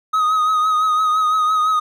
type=tone with vibrato; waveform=triangle; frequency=1257 Hz; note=D#6; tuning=17 cents sharp; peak=-12 dBFS; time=0.13-1.8 s; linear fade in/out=10 ms; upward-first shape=triangle; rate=5.9 Hz; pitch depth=43 cents each way; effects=none